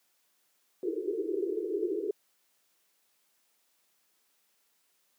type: band-pass noise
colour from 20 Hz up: white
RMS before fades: -32 dBFS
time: 0.83-2.11 s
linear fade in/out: 2 ms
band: 330 to 440 Hz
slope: 96 dB/octave
effects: white hiss -72 dBFS RMS until 5.18 s + high-pass 200 Hz 12 dB/octave